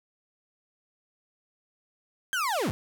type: linear sweep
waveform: 35% pulse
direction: down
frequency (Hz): 1611 to 69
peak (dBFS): -24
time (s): 2.33-2.71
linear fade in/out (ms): 0
effects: none